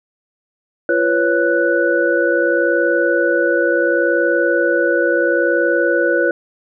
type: tone cluster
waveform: sine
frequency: 342.8 / 494.3 / 555 / 1482 Hz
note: F4 / B4 / C#5 / F#6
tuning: -32 / +1 / +2 / +2 cents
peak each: -18 dBFS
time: 0.89-6.31 s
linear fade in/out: 2 ms
effects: none